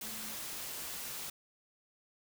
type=tone in noise; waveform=sine; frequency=217.7 Hz; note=A3; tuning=18 cents flat; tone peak=-51 dBFS; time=0.03-0.35 s; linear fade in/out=5 ms; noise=white; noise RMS=-42 dBFS; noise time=0.01-1.3 s; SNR=-12 dB; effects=none